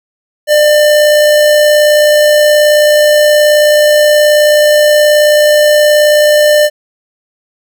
square tone with amplitude modulation, 598 Hz, D5, 31 cents sharp, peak -4 dBFS, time 0.47-6.7 s, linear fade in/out 50 ms, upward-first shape sine, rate 58.8 Hz, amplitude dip 25%, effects none

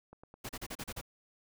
click train, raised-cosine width 1 ms, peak -37 dBFS, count 5, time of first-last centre 0.13-0.551 s, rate 9.49 Hz
pink noise bursts, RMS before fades -41 dBFS, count 7, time 0.44-1.014 s, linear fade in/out 10 ms, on 52 ms, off 35 ms
effects none

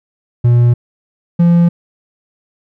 triangle tone pair in turn, 120.3 / 171.56 Hz, B2 / F3, -45 / -31 cents, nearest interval tritone, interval 614 cents, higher second, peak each -4 dBFS, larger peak neither, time 0.44-0.74 / 1.39-1.69 s, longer neither, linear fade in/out 10 ms, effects none

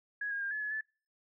sine tone with pitch steps, 1668 / 1628 / 1605 / 1715 / 1700 / 1740 Hz, G#6 / G#6 / G6 / A6 / G#6 / A6, +7 / -35 / +40 / -45 / +40 / -20 cents, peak -33 dBFS, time 0.21-0.81 s, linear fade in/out 5 ms, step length 100 ms, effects noise-tail reverb RT60 0.4 s tail -26 dB re dry

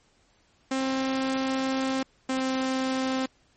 sawtooth tone pair in turn, 264.9 / 262 Hz, C4 / C4, +22 / +2 cents, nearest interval unison, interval 20 cents, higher first, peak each -21 dBFS, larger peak neither, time 0.71-2.03 / 2.29-3.26 s, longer first, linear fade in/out 5 ms, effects pink hiss -64 dBFS RMS until 3.56 s + MP3 32 kbps

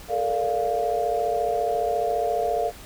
sine chord, Bb major seventh, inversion third, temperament equal with one note detuned, 431.7 / 466.2 / 587.3 / 698.5 Hz, A4 / Bb4 / D5 / F5, -33 / 0 / 0 / 0 cents, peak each -29 / -28 / -29 / -24 dBFS, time 0.08-2.72 s, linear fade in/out 50 ms, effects added 50 Hz sine -48 dBFS peak until 2.85 s + pink hiss -44 dBFS RMS until 2.85 s

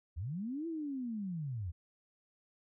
sine linear two-way sweep, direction up then down, 68.3 to 337.9 to 77.7 Hz, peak -36 dBFS, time 0.16-1.72 s, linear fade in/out 20 ms, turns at 0.67 s, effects none

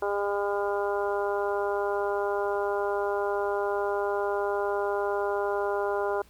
harmonic tone, 202.2 Hz, G#3, 46 cents flat, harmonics 2 / 3 / 4 / 5 / 6 / 7, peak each -28 / -32 / -33 / -35 / -41 / -37 dBFS, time 0.02-6.22 s, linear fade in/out 5 ms, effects added 60 Hz sine -56 dBFS peak until 6.29 s + pink hiss -59 dBFS RMS until 6.29 s

